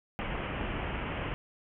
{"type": "low-pass noise", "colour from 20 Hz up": "pink", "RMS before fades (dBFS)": -35, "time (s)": [0.19, 1.34], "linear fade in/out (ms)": 0, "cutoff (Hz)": 3100, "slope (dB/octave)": 96, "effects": []}